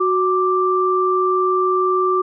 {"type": "tone pair together", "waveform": "sine", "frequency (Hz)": [369.8, 1176], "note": ["F#4", "D6"], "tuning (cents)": [-1, 2], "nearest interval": "octave + minor sixth", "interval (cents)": 2003, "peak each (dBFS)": -17, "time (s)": [0, 2.22], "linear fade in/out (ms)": 10, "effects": []}